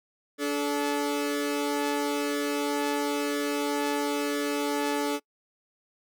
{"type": "tone pair together", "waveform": "sawtooth", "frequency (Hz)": [288.6, 432.4], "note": ["D4", "A4"], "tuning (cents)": [-30, -30], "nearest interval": "perfect fifth", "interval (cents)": 700, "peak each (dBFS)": [-24, -26], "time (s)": [0.38, 5.2], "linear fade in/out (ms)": 50, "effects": ["noise-tail reverb RT60 0.1 s tail -25 dB re dry"]}